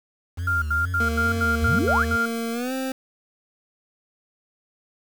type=tone with vibrato; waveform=triangle; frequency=82.4 Hz; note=E2; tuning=in tune; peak=-23 dBFS; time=0.37-2.17 s; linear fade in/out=20 ms; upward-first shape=sine; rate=2.3 Hz; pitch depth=160 cents each way
type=tone bursts; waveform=sine; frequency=1396.9 Hz; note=F6; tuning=in tune; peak=-20 dBFS; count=8; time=0.47-2.258 s; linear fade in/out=5 ms; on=150 ms; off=84 ms
type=tone with pitch glide; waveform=25% pulse; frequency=230.1 to 262.8 Hz; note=A#3 to C4; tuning=-22 to +8 cents; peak=-22 dBFS; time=1-2.92 s; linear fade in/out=2 ms; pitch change=+230 cents; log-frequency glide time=2.52-2.73 s
type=exponential sweep; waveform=sine; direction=up; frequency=61.6 to 1858 Hz; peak=-21 dBFS; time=1.61-2.05 s; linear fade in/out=20 ms
effects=7-bit